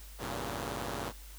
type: chord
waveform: 5% pulse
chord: E diminished seventh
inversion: none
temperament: equal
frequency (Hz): 82.41 / 98 / 116.54 / 138.59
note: E2 / G2 / Bb2 / Db3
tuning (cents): 0 / 0 / 0 / 0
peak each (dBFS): -32 / -30 / -29 / -30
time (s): 0.18-1.13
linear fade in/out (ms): 50
effects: added 50 Hz sine -47 dBFS peak until 1.38 s + white hiss -54 dBFS RMS until 1.38 s